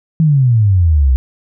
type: exponential sweep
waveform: sine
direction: down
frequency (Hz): 164.81 to 61.74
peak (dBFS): -7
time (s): 0.2-1.16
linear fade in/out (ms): 0
effects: none